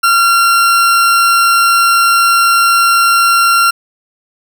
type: tone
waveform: 40% pulse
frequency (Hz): 1374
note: F6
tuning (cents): -29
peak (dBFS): -6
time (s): 0.03-3.71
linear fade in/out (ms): 10
effects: none

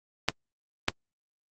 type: clicks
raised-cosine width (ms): 0.2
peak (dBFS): -4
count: 2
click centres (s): 0.286 / 0.884
effects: Opus 24 kbps

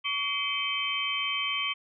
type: tone cluster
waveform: sine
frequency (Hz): 1135 / 2079 / 2295 / 2555 / 3108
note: C#6 / C7 / D7 / D#7 / G7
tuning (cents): +41 / -12 / -40 / +45 / -16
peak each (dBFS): -35 / -38 / -34 / -36 / -30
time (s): 0.04-1.74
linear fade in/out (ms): 20
effects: none

